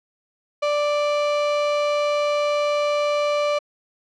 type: tone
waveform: 35% pulse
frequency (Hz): 587.3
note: D5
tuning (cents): 0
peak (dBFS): -17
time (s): 0.62-3.59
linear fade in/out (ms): 10
effects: low-pass 4000 Hz 12 dB/octave